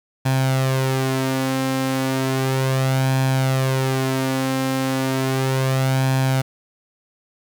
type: tone with flanger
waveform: sawtooth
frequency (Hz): 132.3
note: C3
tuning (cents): +20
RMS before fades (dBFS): -20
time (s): 0.25-6.42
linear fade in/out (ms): 10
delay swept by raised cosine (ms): 1.2 to 3.8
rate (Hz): 0.34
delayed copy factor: +0.55
effects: 8-bit